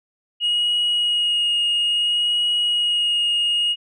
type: tone with vibrato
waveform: sine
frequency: 2880 Hz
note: F#7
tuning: 47 cents flat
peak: -15 dBFS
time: 0.4-3.76 s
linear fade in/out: 50 ms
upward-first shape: sine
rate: 0.59 Hz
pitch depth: 13 cents each way
effects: tanh soft clip ceiling -15 dBFS